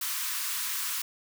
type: high-pass noise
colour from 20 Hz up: white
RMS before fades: -32 dBFS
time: 0.01-1.02 s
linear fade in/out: 5 ms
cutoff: 950 Hz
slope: 96 dB/octave
effects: none